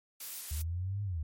blue noise, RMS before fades -41 dBFS, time 0.2-0.62 s, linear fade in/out 5 ms
sine linear two-way sweep, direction up then down, 73.2 to 103.83 to 73.2 Hz, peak -32 dBFS, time 0.51-1.23 s, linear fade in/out 5 ms, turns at 1.03 s
effects MP3 64 kbps

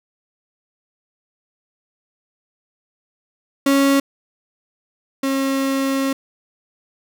35% pulse tone pair in turn, 276.1 / 270.7 Hz, C#4 / C#4, -7 / -41 cents, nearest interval unison, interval 34 cents, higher first, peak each -11 / -16 dBFS, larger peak first, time 3.66-4 / 5.23-6.13 s, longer second, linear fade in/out 5 ms, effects none

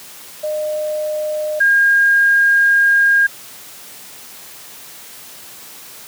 sine tone pair in turn, 610 / 1618.7 Hz, D#5 / G#6, -34 / -45 cents, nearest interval octave + perfect fourth, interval 1689 cents, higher second, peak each -18 / -9 dBFS, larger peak second, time 0.43-1.6 / 1.6-3.27 s, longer second, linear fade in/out 10 ms, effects white hiss -37 dBFS RMS until 6.07 s + high-pass 100 Hz 12 dB/octave

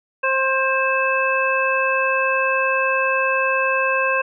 harmonic tone with a mistuned harmonic, 530 Hz, C5, 22 cents sharp, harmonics 1 / 2 / 3 / 5, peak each -22 / -22 / -22 / -22 dBFS, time 0.23-4.22 s, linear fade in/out 10 ms, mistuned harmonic 5, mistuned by -22 cents, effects none

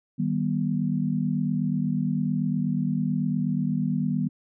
sine chord, Eb augmented, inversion none, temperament just, 155.56 / 194.45 / 243.1 Hz, Eb3 / G3 / B3, 0 / -14 / -27 cents, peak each -27 dBFS, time 0.18-4.29 s, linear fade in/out 20 ms, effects none

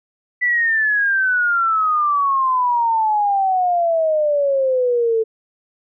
sine exponential sweep, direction down, 1987 to 440 Hz, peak -14 dBFS, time 0.41-5.24 s, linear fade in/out 20 ms, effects none

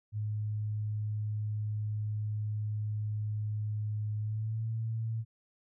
sine tone with pitch glide, 106.2 to 112.45 Hz, G#2 to A2, +39 to +38 cents, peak -31 dBFS, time 0.12-5.25 s, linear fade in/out 50 ms, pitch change +99 cents, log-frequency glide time 4.19-4.67 s, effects none

